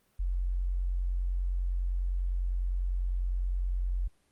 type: tone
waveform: sine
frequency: 44.93 Hz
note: F1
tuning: 50 cents sharp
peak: -27 dBFS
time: 0.19-4.08 s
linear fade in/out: 10 ms
effects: pink hiss -70 dBFS RMS until 4.31 s + Opus 32 kbps